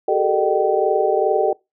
sine tone cluster, 383.9 / 426 / 448.7 / 607 / 770 Hz, G4 / G#4 / A4 / D#5 / G5, -36 / +44 / +34 / -43 / -31 cents, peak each -21 dBFS, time 0.08-1.53 s, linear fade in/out 5 ms, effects noise-tail reverb RT60 0.2 s tail -22 dB re dry

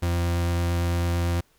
40% pulse tone with vibrato, 86.2 Hz, F2, 22 cents flat, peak -21 dBFS, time 0.02-1.41 s, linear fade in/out 10 ms, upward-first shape sine, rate 8.9 Hz, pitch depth 8 cents each way, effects pink hiss -63 dBFS RMS until 1.58 s

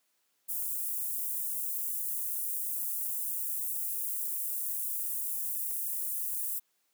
white high-pass noise, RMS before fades -34 dBFS, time 0.48-6.6 s, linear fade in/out 20 ms, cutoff 9700 Hz, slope 24 dB/octave, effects white hiss -75 dBFS RMS until 6.93 s + high-pass 200 Hz 12 dB/octave

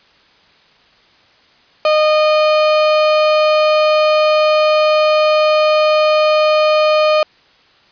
35% pulse tone, 614 Hz, D#5, 23 cents flat, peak -8 dBFS, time 1.85-7.23 s, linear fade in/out 2 ms, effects white hiss -50 dBFS RMS until 7.91 s + resampled to 11025 Hz

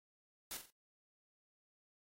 white noise with echo, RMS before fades -44 dBFS, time 0.51-0.57 s, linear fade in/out 0 ms, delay 44 ms, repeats 3, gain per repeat -8 dB, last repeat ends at 0.702 s, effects AAC 48 kbps

